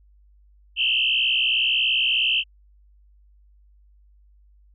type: tone with frequency modulation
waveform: sine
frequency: 2886 Hz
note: F#7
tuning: 44 cents flat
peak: -18 dBFS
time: 0.76-2.44 s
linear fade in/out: 50 ms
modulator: 61.6 Hz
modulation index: 4.2
effects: added 50 Hz sine -52 dBFS peak until 4.74 s

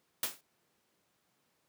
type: noise with exponential decay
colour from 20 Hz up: white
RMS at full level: -29 dBFS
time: 0.23-0.41 s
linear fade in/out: 2 ms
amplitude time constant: 39 ms
effects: pink hiss -75 dBFS RMS until 1.68 s + high-pass 150 Hz 12 dB/octave

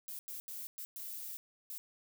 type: noise bursts at uneven times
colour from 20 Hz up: violet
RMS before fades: -44 dBFS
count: 6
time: 0.08-0.19 / 0.28-0.4 / 0.48-0.67 / 0.78-0.85 / 0.96-1.37 / 1.7-1.78 s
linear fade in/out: 0 ms
effects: none

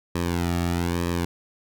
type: tone with flanger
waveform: sawtooth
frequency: 86.4 Hz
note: F2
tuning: 18 cents flat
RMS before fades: -25 dBFS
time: 0.15-1.25 s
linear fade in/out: 5 ms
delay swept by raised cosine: 1.4 to 1.99 ms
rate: 1.1 Hz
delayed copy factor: -0.85
effects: none

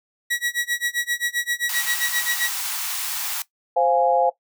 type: tone with tremolo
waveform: sawtooth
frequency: 1922 Hz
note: B6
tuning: 48 cents flat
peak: -16 dBFS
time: 0.3-2.51 s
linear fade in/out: 10 ms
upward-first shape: sine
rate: 7.6 Hz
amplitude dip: 95%
type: high-pass noise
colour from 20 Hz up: white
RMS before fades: -27 dBFS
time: 1.69-3.42 s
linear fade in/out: 2 ms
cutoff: 750 Hz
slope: 48 dB/octave
type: chord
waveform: sine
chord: F minor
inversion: second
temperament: equal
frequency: 523.3 / 698.5 / 830.6 Hz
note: C5 / F5 / Ab5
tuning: 0 / 0 / 0 cents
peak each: -20 dBFS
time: 3.76-4.3 s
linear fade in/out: 10 ms
effects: noise-tail reverb RT60 0.1 s tail -17 dB re dry

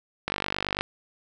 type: click train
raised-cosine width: 0.3 ms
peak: -10 dBFS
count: 27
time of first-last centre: 0.28-0.81 s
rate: 49.1 Hz
effects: none

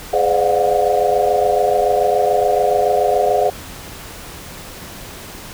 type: tone cluster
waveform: sine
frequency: 417.5 / 511 / 595 / 706 / 733 Hz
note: G#4 / C5 / D5 / F5 / F#5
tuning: +9 / -41 / +22 / +19 / -16 cents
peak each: -19 dBFS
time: 0.13-3.5 s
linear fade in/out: 5 ms
effects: pink hiss -34 dBFS RMS until 5.53 s

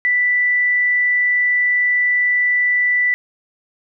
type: tone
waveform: sine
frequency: 1975.5 Hz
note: B6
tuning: in tune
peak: -13 dBFS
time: 0.05-3.14 s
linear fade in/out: 0 ms
effects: none

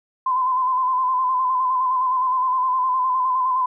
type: tone with vibrato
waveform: sine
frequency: 1024 Hz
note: C6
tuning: 38 cents flat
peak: -17 dBFS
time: 0.26-3.66 s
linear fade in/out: 5 ms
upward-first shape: square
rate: 9.7 Hz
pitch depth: 34 cents each way
effects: none

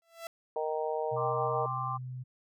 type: tone with exponential growth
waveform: sawtooth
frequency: 667 Hz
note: E5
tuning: 20 cents sharp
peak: -32 dBFS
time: 0.02-0.27 s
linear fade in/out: 1 ms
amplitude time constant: 54 ms
type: harmonic tone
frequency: 155.56 Hz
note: D#3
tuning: in tune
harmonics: 3 / 4 / 5 / 6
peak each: -33 / -35 / -37 / -39 dBFS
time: 0.56-1.66 s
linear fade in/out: 2 ms
type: tone with pitch glide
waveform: sine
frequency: 125.9 to 127.07 Hz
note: B2 to B2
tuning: +34 to +50 cents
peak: -37 dBFS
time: 1.11-2.24 s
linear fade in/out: 20 ms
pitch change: +16 cents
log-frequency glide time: 1.36-1.68 s
type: chord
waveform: sine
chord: G suspended fourth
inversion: none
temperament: just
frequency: 784 / 1045.3 / 1176 Hz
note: G5 / C6 / D6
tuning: 0 / -2 / +2 cents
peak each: -39 / -36 / -35 dBFS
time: 1.16-1.98 s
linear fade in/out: 20 ms
effects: none

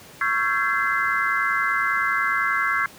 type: tone cluster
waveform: sine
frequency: 1110 / 1346 / 1573 / 1683 / 2062 Hz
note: C#6 / E6 / G6 / G#6 / C7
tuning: +2 / +36 / +6 / +23 / -26 cents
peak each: -26 dBFS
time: 0.21-2.86 s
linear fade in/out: 2 ms
effects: pink hiss -45 dBFS RMS until 2.98 s + high-pass 100 Hz 12 dB/octave

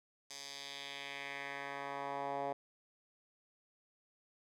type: tone with band-pass filter sweep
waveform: 10% pulse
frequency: 140 Hz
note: C#3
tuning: 18 cents sharp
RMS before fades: -43 dBFS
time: 0.3-2.53 s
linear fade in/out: 5 ms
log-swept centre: 5700 to 690 Hz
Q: 1.8
effects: none

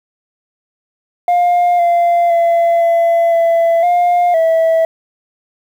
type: tone with pitch steps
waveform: sine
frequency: 706 / 691 / 679 / 675 / 670 / 706 / 653 Hz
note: F5 / F5 / F5 / E5 / E5 / F5 / E5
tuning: +19 / -19 / -49 / +41 / +28 / +19 / -17 cents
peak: -6 dBFS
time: 1.28-4.85 s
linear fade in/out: 2 ms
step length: 510 ms
effects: tanh soft clip ceiling -8 dBFS + 7-bit

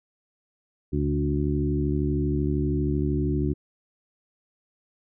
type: harmonic tone with a mistuned harmonic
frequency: 72.8 Hz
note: D2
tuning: 15 cents flat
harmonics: 1 / 2 / 3 / 4 / 5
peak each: -27 / -27 / -32 / -28 / -30 dBFS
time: 0.92-3.54 s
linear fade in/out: 20 ms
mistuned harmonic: 2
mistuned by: -23 cents
effects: none

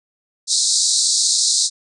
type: band-pass noise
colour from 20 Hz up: pink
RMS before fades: -17 dBFS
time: 0.47-1.7 s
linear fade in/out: 50 ms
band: 3900 to 9000 Hz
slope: 96 dB/octave
effects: none

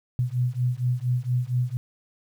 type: beating tone pair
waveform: sine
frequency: 122.2 / 126.5 Hz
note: B2 / B2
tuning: -18 / +42 cents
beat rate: 4.3 Hz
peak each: -25 dBFS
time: 0.19-1.77 s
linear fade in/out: 0 ms
effects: 9-bit

